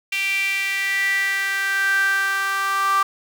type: tone with high-pass filter sweep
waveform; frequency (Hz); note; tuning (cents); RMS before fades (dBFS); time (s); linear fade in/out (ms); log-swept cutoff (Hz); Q
sawtooth; 391.7; G4; -1; -21; 0.12-3.03; 5; 2500 to 1200; 8.8
effects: none